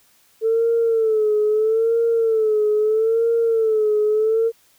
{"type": "tone with vibrato", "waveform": "sine", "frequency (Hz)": 442.4, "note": "A4", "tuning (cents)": 9, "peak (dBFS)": -14, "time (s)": [0.41, 4.52], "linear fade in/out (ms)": 50, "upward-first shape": "sine", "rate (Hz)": 0.77, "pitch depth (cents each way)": 78, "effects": ["tanh soft clip ceiling -10 dBFS", "white hiss -57 dBFS RMS until 4.78 s"]}